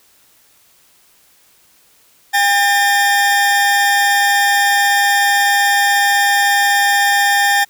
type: tone pair together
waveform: 40% pulse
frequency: 805 / 1807.2 Hz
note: G5 / A6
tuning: +46 / +46 cents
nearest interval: octave + major second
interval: 1400 cents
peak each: -13 dBFS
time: 2.33-7.65 s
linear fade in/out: 20 ms
effects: white hiss -52 dBFS RMS until 7.69 s